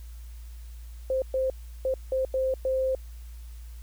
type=tone bursts at uneven times; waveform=sine; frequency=523.3 Hz; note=C5; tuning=in tune; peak=-23 dBFS; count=6; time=1.1-1.22 / 1.34-1.5 / 1.85-1.94 / 2.12-2.25 / 2.34-2.54 / 2.65-2.95 s; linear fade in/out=2 ms; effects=added 58 Hz sine -39 dBFS peak until 3.82 s + white hiss -58 dBFS RMS until 3.82 s